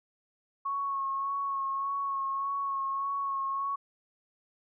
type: tone with vibrato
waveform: sine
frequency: 1100 Hz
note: C#6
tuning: 14 cents flat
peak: -29 dBFS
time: 0.65-3.76 s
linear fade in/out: 10 ms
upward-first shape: sine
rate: 1.7 Hz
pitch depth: 23 cents each way
effects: none